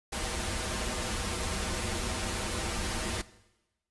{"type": "noise with comb filter", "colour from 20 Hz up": "pink", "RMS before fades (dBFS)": -33, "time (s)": [0.12, 3.22], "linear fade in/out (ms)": 10, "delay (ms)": 7.1, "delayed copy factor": -0.85, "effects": ["noise-tail reverb RT60 1.0 s tail -18 dB re dry", "resampled to 24000 Hz"]}